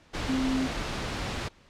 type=tone in noise; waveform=sine; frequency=261.6 Hz; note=C4; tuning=in tune; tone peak=-25 dBFS; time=0.28-0.68 s; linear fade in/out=20 ms; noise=pink; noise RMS=-32 dBFS; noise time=0.13-1.49 s; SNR=+4 dB; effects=pink hiss -58 dBFS RMS until 1.69 s + low-pass 5000 Hz 12 dB/octave